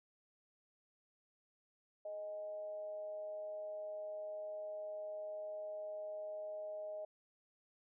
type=tone with amplitude modulation; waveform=sine; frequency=623 Hz; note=D#5; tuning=2 cents sharp; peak=-40 dBFS; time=2.05-7.05 s; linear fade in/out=5 ms; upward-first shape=sine; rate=199 Hz; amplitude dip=40%; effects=none